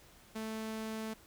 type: tone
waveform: sawtooth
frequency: 220 Hz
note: A3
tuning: in tune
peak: -34 dBFS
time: 0.35-1.14 s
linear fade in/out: 10 ms
effects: pink hiss -60 dBFS RMS until 1.26 s